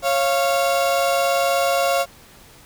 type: tone pair together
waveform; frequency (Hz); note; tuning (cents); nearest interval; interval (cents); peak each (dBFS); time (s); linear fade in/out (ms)
35% pulse; 549.9 / 692; C#5 / F5; -14 / -16; major third; 398; -18; 0.02-2.06; 50
effects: pink hiss -47 dBFS RMS until 2.65 s